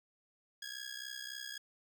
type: ring-modulated tone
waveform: 15% pulse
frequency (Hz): 1657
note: G#6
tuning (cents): -4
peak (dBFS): -33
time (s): 0.62-1.58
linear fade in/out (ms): 2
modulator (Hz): 31.8
effects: none